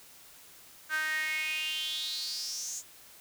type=tone with high-pass filter sweep; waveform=sawtooth; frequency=310.9 Hz; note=D#4; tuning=1 cent flat; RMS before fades=-34 dBFS; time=0.89-2.83 s; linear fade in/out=50 ms; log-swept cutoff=1500 to 7000 Hz; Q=7.4; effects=white hiss -54 dBFS RMS until 3.2 s